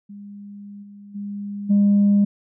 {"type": "tone with level steps", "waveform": "sine", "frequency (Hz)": 202.8, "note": "G#3", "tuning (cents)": -41, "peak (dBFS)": [-35, -39, -27, -11], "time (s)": [0.09, 2.25], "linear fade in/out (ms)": 10, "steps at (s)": [0.82, 1.14, 1.69], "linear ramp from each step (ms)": 20, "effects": ["tanh soft clip ceiling -10 dBFS"]}